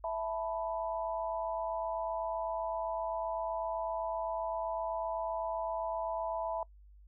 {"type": "chord", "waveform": "sine", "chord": "E suspended fourth", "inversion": "none", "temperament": "equal", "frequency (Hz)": [659.3, 880, 987.8], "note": ["E5", "A5", "B5"], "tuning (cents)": [0, 0, 0], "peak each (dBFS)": [-35, -39, -39], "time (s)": [0.04, 6.63], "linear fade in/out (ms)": 2, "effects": ["noise-tail reverb RT60 0.1 s tail -25 dB re dry", "added 50 Hz sine -54 dBFS peak until 7.07 s"]}